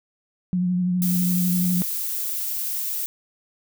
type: tone with vibrato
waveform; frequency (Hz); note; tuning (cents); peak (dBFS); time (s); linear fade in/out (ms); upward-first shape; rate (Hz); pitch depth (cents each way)
sine; 180; F#3; -47; -19; 0.53-1.82; 0; triangle; 12; 34
type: noise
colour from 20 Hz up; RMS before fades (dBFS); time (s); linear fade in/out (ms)
violet; -27; 1.02-3.06; 0
effects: none